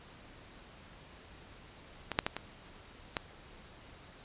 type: clicks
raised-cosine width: 0.3 ms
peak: -18 / -9 / -14 / -20 / -15 dBFS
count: 5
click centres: 2.117 / 2.189 / 2.265 / 2.366 / 3.168 s
effects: pink hiss -54 dBFS RMS until 4.24 s + resampled to 8000 Hz